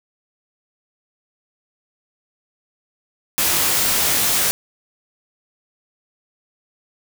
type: noise with comb filter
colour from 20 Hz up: white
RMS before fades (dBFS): -18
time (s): 3.38-4.51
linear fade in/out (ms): 0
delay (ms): 20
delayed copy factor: -0.7
effects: none